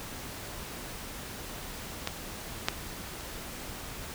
clicks, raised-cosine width 0.2 ms, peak -12 / -7 / -26 dBFS, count 3, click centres 2.074 / 2.685 / 3.208 s, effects pink hiss -41 dBFS RMS until 4.14 s

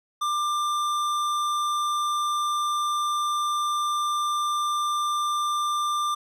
sine tone with tanh clipping, 1190 Hz, D6, 22 cents sharp, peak -25 dBFS, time 0.21-6.15 s, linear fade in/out 10 ms, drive 16 dB, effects none

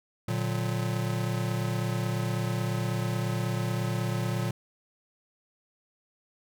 square chord, Bb augmented, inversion none, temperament just, 116.54 / 145.68 / 182.1 Hz, Bb2 / D3 / F#3, 0 / -14 / -27 cents, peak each -30 / -35 / -34 dBFS, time 0.28-4.51 s, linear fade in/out 5 ms, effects none

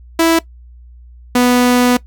sawtooth tone pair in turn, 329.5 / 246.8 Hz, E4 / B3, -1 / -1 cents, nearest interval perfect fourth, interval 500 cents, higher first, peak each -5 dBFS, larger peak neither, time 0.19-0.39 / 1.35-1.97 s, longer second, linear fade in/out 5 ms, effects noise-tail reverb RT60 0.1 s tail -19 dB re dry + added 60 Hz sine -36 dBFS peak until 2.06 s

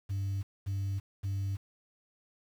sine tone bursts, 98 Hz, G2, in tune, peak -28 dBFS, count 3, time 0.09-1.57 s, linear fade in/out 20 ms, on 340 ms, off 230 ms, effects tanh soft clip ceiling -29 dBFS + 9-bit

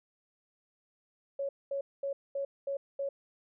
sine tone bursts, 555 Hz, C#5, 2 cents sharp, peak -31 dBFS, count 6, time 1.39-3.09 s, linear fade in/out 5 ms, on 100 ms, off 220 ms, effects none

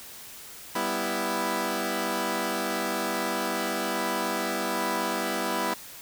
10% pulse chord, E minor, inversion first, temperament equal with one note detuned, 197.48 / 246.9 / 329.6 Hz, G3 / B3 / E4, +13 / 0 / 0 cents, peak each -24 / -23 / -22 dBFS, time 0.75-5.74 s, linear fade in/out 5 ms, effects white hiss -44 dBFS RMS until 6.01 s

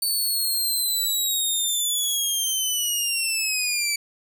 15% pulse linear sweep, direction down, 4525 to 2300 Hz, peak -15 dBFS, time 0.02-3.96 s, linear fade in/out 5 ms, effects none

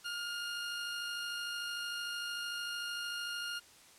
20% pulse tone with amplitude modulation, 1416 Hz, F6, 23 cents sharp, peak -31 dBFS, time 0.04-3.6 s, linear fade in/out 20 ms, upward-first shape sine, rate 53.3 Hz, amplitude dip 25%, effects white hiss -59 dBFS RMS until 3.98 s + low-pass 10000 Hz 12 dB/octave

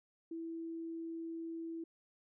sine tone, 329.6 Hz, E4, in tune, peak -40 dBFS, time 0.31-1.84 s, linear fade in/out 5 ms, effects none

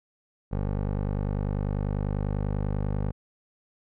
15% pulse tone with low-pass filter, 50.1 Hz, G1, 38 cents sharp, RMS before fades -28 dBFS, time 0.51-3.12 s, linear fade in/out 20 ms, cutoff 940 Hz, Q 0.58, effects none

